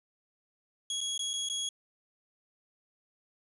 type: tone with dropouts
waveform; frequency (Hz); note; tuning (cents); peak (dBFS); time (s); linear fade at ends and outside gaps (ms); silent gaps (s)
25% pulse; 3322; G#7; 0; -28; 0.9-1.69; 2; 1.007-1.012 / 1.178-1.192 / 1.333-1.337 / 1.488-1.498
effects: resampled to 24000 Hz + 10-bit